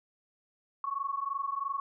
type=tone pair together; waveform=sine; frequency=1097 / 1120 Hz; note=C#6 / C#6; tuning=-18 / +18 cents; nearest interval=unison; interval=36 cents; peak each=-34 / -34 dBFS; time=0.84-1.8 s; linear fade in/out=2 ms; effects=none